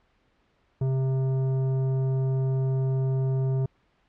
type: tone with tanh clipping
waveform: sine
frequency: 132.4 Hz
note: C3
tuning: 21 cents sharp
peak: -24 dBFS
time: 0.81-3.66 s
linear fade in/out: 5 ms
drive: 11 dB
effects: pink hiss -67 dBFS RMS until 4.08 s + low-pass 3000 Hz 12 dB/octave